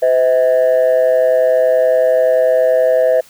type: tone pair together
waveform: sine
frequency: 510.5 / 642 Hz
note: C5 / E5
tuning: -43 / -46 cents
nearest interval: major third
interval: 397 cents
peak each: -10 dBFS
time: 0.02-3.21 s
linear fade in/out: 10 ms
effects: tanh soft clip ceiling -6 dBFS + white hiss -45 dBFS RMS until 3.29 s